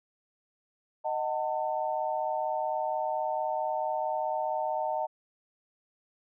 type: chord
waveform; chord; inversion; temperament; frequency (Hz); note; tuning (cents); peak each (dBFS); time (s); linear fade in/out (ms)
sine; D# diminished; none; just; 622.3 / 746.7 / 896; D#5 / F#5 / A5; 0 / +16 / +31; -32 / -33 / -32; 1.04-5.07; 20
effects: none